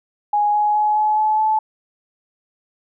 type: tone with pitch steps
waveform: sine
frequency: 830.6 / 837.8 / 845.1 / 852.5 / 859.9 / 867.4 Hz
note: G#5 / G#5 / G#5 / G#5 / A5 / A5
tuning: 0 / +15 / +30 / +45 / -40 / -25 cents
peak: -14 dBFS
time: 0.33-1.59 s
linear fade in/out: 5 ms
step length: 210 ms
effects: none